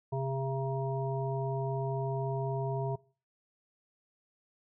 harmonic tone with a mistuned harmonic, 134.8 Hz, C#3, 48 cents flat, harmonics 1 / 3 / 5 / 7, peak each -32 / -37 / -39 / -40 dBFS, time 0.12-2.96 s, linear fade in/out 10 ms, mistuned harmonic 1, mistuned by -23 cents, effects noise-tail reverb RT60 0.4 s tail -23 dB re dry

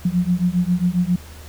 sine beating tone pair, 174.61 / 182.01 Hz, F3 / F#3, 0 / -28 cents, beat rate 7.4 Hz, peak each -19 dBFS, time 0.05-1.16 s, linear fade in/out 5 ms, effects added 77 Hz sine -38 dBFS peak until 1.48 s + pink hiss -43 dBFS RMS until 1.48 s

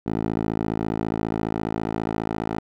10% pulse tone with band-pass filter sweep, 54.7 Hz, A1, 9 cents flat, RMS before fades -26 dBFS, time 0.06-2.6 s, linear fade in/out 10 ms, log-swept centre 340 to 570 Hz, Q 0.77, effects none

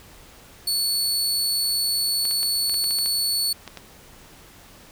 sawtooth tone, 4435 Hz, C#8, in tune, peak -18 dBFS, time 0.67-3.53 s, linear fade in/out 5 ms
clicks, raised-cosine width 0.2 ms, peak -18 dBFS, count 11, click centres 2.253 / 2.311 / 2.431 / 2.696 / 2.742 / 2.841 / 2.909 / 2.987 / 3.06 / 3.677 / 3.773 s
effects pink hiss -48 dBFS RMS until 4.91 s

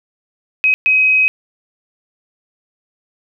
sine tone bursts at uneven times, 2532 Hz, D#7, 30 cents sharp, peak -9 dBFS, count 2, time 0.64-0.74 / 0.86-1.28 s, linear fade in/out 0 ms, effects none

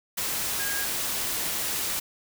sine tone in noise, 1633 Hz, G#6, 30 cents flat, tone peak -32 dBFS, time 0.59-0.85 s, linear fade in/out 10 ms, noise white, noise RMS -29 dBFS, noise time 0.17-2 s, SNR -6 dB, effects none

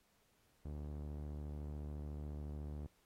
sawtooth tone with low-pass filter, 74 Hz, D2, 14 cents sharp, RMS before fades -45 dBFS, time 0.65-2.87 s, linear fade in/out 5 ms, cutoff 510 Hz, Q 0.55, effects pink hiss -75 dBFS RMS until 3.05 s + AAC 48 kbps

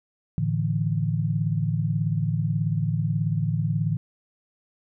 sine chord, A suspended fourth, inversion none, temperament just, 110 / 146.67 / 165 Hz, A2 / D3 / E3, 0 / -2 / +2 cents, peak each -26 dBFS, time 0.38-3.97 s, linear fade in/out 0 ms, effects none

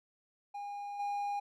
triangle tone with level steps, 813 Hz, G#5, 37 cents flat, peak -37 / -31 dBFS, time 0.54-1.4 s, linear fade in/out 10 ms, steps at 0.99 s, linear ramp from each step 10 ms, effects none

